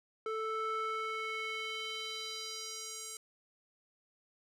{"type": "tone with band-pass filter sweep", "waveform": "square", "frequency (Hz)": 440, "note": "A4", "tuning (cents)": 0, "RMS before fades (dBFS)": -39, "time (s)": [0.26, 3.17], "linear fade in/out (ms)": 2, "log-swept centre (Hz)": [920, 8000], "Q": 2.1, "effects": []}